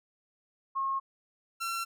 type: tone pair in turn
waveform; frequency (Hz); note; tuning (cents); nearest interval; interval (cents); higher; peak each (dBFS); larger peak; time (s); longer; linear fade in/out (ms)
sine / sawtooth; 1082 / 1356.2; C#6 / E6; -42 / +49; major third; 391; second; -28; neither; 0.75-1 / 1.6-1.85; neither; 20
effects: none